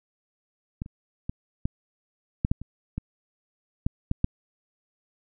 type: clicks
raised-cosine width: 5 ms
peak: -18 / -29 / -17 / -13 / -10 / -9 / -24 / -17 / -11 / -11 / -8 dBFS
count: 11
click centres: 0.819 / 0.861 / 1.295 / 1.655 / 2.449 / 2.515 / 2.616 / 2.98 / 3.865 / 4.114 / 4.244 s
effects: none